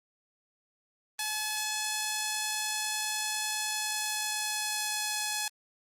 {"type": "tone with pitch glide", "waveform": "5% pulse", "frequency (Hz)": [856, 848.1], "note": ["A5", "G#5"], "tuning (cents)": [-48, 36], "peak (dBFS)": -18, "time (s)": [1.19, 5.48], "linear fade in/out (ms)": 2, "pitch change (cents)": -16, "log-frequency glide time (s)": [3.53, 5.23], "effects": ["Opus 24 kbps"]}